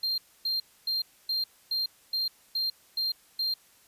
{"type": "tone bursts", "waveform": "triangle", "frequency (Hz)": 4186, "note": "C8", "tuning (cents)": 0, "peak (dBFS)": -25, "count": 9, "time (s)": [0.03, 3.54], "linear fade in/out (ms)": 5, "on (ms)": 150, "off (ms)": 270, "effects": ["white hiss -60 dBFS RMS until 3.87 s", "resampled to 32000 Hz"]}